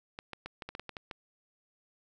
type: clicks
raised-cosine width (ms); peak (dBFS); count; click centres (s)
0.3; -24; 10; 0.189 / 0.333 / 0.46 / 0.622 / 0.69 / 0.751 / 0.796 / 0.893 / 0.968 / 1.112
effects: none